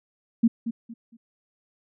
sine tone with echo, 230.2 Hz, A#3, 22 cents flat, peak -14 dBFS, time 0.43-0.48 s, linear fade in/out 10 ms, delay 230 ms, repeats 3, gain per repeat -11 dB, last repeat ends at 1.17 s, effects none

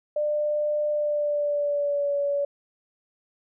sine tone with pitch glide, 597 to 569.1 Hz, D5 to C#5, +28 to +45 cents, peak -22 dBFS, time 0.16-2.45 s, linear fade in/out 5 ms, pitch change -83 cents, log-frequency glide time 0.9-2.15 s, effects none

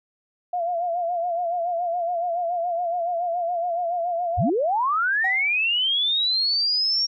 sine tone with vibrato, 693 Hz, F5, 14 cents flat, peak -22 dBFS, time 0.53-4.5 s, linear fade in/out 5 ms, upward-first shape sine, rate 7.1 Hz, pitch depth 67 cents each way
sine linear sweep, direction up, 55 to 5600 Hz, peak -19 dBFS, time 4.37-7.07 s, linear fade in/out 20 ms
triangle tone with exponential decay, 766 Hz, G5, 40 cents flat, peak -22 dBFS, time 5.24-5.6 s, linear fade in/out 5 ms, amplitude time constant 77 ms
effects none

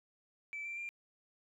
sine tone with pitch steps, 2317 / 2351 / 2385 Hz, D7 / D7 / D7, -24 / +1 / +26 cents, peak -38 dBFS, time 0.53-0.89 s, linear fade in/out 0 ms, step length 120 ms, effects tanh soft clip ceiling -36 dBFS + 13-bit

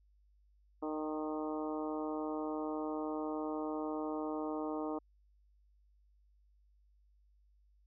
harmonic tone with a mistuned harmonic, 153.9 Hz, D#3, 19 cents flat, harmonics 2 / 3 / 4 / 5 / 6 / 7 / 8, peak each -38 / -42 / -44 / -46 / -48 / -49 / -50 dBFS, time 0.82-4.99 s, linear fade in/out 10 ms, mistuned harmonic 5, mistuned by +23 cents, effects added 50 Hz sine -65 dBFS peak until 7.86 s

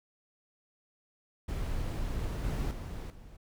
brown noise with level steps, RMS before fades -34 / -32 / -39 / -50 dBFS, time 1.48-3.37 s, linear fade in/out 10 ms, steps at 2.44 / 2.71 / 3.1 s, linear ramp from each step 2 ms, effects none

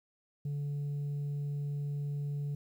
sine tone, 144.2 Hz, D3, 31 cents flat, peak -30 dBFS, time 0.45-2.55 s, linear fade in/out 5 ms, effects tanh soft clip ceiling -32 dBFS + 11-bit

